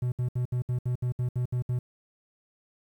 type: tone bursts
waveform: triangle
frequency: 123.9 Hz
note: B2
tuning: 6 cents sharp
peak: -23 dBFS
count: 11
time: 0.02-1.79 s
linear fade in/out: 5 ms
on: 100 ms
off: 67 ms
effects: 10-bit